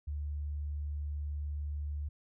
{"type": "tone", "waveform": "sine", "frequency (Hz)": 73.42, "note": "D2", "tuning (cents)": 0, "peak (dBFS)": -34, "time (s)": [0.07, 2.09], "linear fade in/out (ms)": 10, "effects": []}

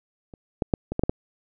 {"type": "clicks", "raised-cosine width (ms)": 2, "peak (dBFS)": [-29, -9, -6, -15, -10, -7, -9], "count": 7, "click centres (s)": [0.338, 0.622, 0.738, 0.92, 0.994, 1.036, 1.095], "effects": []}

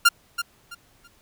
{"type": "tone with echo", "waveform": "sawtooth", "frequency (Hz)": 1396.9, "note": "F6", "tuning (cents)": 0, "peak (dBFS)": -8, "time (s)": [0.05, 0.09], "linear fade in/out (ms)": 10, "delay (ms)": 330, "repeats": 3, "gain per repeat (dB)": -12, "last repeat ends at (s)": 1.08, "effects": ["pink hiss -59 dBFS RMS until 1.21 s"]}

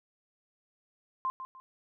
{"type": "tone with echo", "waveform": "sine", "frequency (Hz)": 1046.5, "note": "C6", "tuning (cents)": 0, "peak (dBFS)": -28, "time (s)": [1.25, 1.3], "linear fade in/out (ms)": 0, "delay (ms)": 150, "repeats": 2, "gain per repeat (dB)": -10, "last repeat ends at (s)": 1.6, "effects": []}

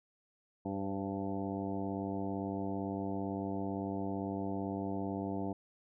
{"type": "harmonic tone with a mistuned harmonic", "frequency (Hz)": 97.8, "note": "G2", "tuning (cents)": -4, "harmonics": [1, 2, 3, 4, 5, 6, 7, 8, 9], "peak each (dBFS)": [-44, -39, -39, -44, -46, -53, -44, -51, -48], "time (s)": [0.65, 5.53], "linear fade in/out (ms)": 5, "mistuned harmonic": 5, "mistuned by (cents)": 45, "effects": []}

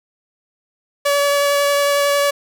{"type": "tone with vibrato", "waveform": "sawtooth", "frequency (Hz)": 570, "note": "C#5", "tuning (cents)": 48, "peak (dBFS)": -10, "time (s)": [1.05, 2.31], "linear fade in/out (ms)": 10, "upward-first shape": "triangle", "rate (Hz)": 11, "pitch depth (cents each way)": 11, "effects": []}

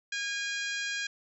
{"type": "harmonic tone", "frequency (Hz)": 816, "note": "G#5", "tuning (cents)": -31, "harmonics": [2, 3, 4, 5, 6, 7, 8, 9], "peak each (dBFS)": [-34, -38, -40, -42, -44, -45, -46, -47], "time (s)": [0.12, 1.07], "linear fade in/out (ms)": 5, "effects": []}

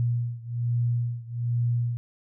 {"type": "beating tone pair", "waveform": "sine", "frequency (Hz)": [118.9, 120.1], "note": ["A#2", "B2"], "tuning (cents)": [35, -48], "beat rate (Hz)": 1.2, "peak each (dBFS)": [-26, -28], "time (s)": [0, 1.97], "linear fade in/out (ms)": 0, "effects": []}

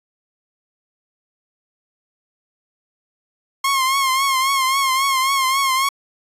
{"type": "tone with vibrato", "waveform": "sawtooth", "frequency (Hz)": 1073, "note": "C6", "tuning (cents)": 43, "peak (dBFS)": -12, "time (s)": [3.64, 5.89], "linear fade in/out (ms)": 5, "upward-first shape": "triangle", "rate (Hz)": 3.7, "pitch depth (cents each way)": 70, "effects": ["resampled to 32000 Hz"]}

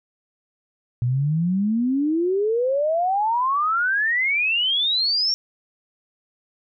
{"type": "exponential sweep", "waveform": "sine", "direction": "up", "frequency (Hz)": [117.9, 5588], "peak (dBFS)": -18, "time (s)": [1.02, 5.34], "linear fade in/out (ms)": 0, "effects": []}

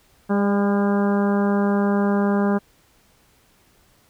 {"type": "harmonic tone with a mistuned harmonic", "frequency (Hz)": 201.9, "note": "G#3", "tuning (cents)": -49, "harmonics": [1, 2, 3, 4, 5, 6, 7, 8], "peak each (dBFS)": [-18, -24, -28, -30, -32, -34, -35, -36], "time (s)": [0.29, 2.59], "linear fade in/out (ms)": 20, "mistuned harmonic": 3, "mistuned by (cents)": -19, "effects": ["pink hiss -58 dBFS RMS until 4.09 s"]}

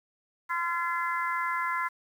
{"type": "harmonic tone", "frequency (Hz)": 342.2, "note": "F4", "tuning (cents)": -35, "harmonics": [3, 4, 5, 6], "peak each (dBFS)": [-30, -33, -35, -35], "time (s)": [0.49, 1.89], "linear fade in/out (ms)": 20, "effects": ["9-bit"]}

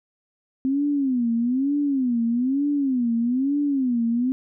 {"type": "tone with vibrato", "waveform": "sine", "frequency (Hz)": 258.8, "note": "C4", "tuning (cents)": -19, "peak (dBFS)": -19, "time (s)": [0.65, 4.32], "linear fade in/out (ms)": 0, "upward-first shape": "sine", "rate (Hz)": 1.1, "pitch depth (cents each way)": 200, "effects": []}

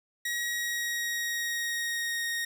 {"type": "tone with pitch glide", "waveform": "sawtooth", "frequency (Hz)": [1902, 1865], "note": ["A#6", "A#6"], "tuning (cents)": [34, 0], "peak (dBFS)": -26, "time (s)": [0.25, 2.45], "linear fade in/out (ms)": 5, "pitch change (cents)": -34, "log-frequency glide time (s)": [0.47, 2.25], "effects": []}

